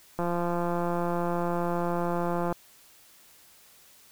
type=click train; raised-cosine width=1 ms; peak=-16 dBFS; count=405; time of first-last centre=0.19-2.525 s; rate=173 Hz; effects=white hiss -56 dBFS RMS until 4.11 s